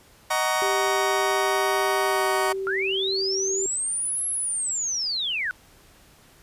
30% pulse chord, D# minor seventh, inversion none, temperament just, 622.3 / 746.7 / 933.4 / 1120.1 Hz, D#5 / F#5 / A#5 / C#6, 0 / +16 / +2 / +18 cents, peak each -25 dBFS, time 0.3-2.53 s, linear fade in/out 10 ms
sine tone with pitch glide, 392 to 385.9 Hz, G4 to G4, 0 to -27 cents, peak -26 dBFS, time 0.62-3.66 s, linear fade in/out 0 ms, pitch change -27 cents, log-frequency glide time 2.08-2.23 s
sine linear two-way sweep, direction up then down, 1339 to 11175 to 1430 Hz, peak -24 dBFS, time 2.67-5.51 s, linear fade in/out 0 ms, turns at 4.27 s
effects pink hiss -54 dBFS RMS until 6.42 s + resampled to 32000 Hz

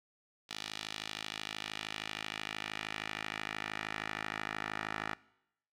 10% pulse tone with band-pass filter sweep, 53 Hz, G#1, 36 cents sharp, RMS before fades -41 dBFS, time 0.49-5.15 s, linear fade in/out 10 ms, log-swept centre 3900 to 1600 Hz, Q 1.5, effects noise-tail reverb RT60 0.8 s tail -21 dB re dry

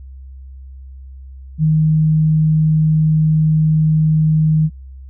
sine tone, 156.2 Hz, D#3, 7 cents sharp, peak -10 dBFS, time 1.58-4.7 s, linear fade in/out 50 ms, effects added 66 Hz sine -32 dBFS peak until 5.09 s

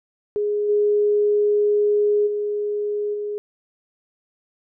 sine tone with level steps, 415.3 Hz, G#4, in tune, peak -19 / -15 / -21 / -24 dBFS, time 0.36-3.38 s, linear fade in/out 0 ms, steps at 0.68 / 2.26 / 3.13 s, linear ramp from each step 20 ms, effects none

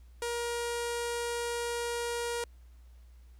sawtooth tone with low-pass filter, 473.7 Hz, A#4, 28 cents sharp, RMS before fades -34 dBFS, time 0.22-2.44 s, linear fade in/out 2 ms, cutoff 9700 Hz, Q 2, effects added 60 Hz sine -51 dBFS peak until 3.39 s + pink hiss -70 dBFS RMS until 3.39 s

